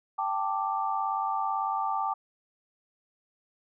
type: chord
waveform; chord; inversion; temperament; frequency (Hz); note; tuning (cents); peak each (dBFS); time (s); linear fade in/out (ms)
sine; G suspended second; none; just; 784 / 882 / 1176; G5 / A5 / D6; 0 / +4 / +2; -31; 0.18-2.14; 10
effects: none